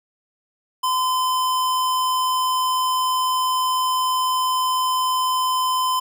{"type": "tone", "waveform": "square", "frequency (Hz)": 1023, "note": "C6", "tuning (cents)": -39, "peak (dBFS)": -19, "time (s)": [0.83, 6], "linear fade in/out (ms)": 10, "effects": []}